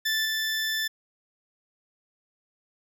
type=tone with level steps; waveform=20% pulse; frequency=1760 Hz; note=A6; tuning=in tune; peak=-19 / -21 dBFS; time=0.05-0.88 s; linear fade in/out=10 ms; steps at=0.25 s; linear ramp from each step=5 ms; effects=none